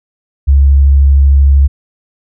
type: tone with vibrato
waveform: sine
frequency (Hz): 69.3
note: C#2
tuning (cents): 0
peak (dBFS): -3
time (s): 0.47-1.68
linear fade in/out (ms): 20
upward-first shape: sine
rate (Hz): 13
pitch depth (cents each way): 12
effects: none